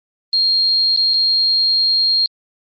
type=tone with dropouts; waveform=sine; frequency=4230 Hz; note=C8; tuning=18 cents sharp; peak=-12 dBFS; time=0.33-2.26 s; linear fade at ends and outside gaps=1 ms; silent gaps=0.963-0.973 / 1.137-1.141 s; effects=Opus 24 kbps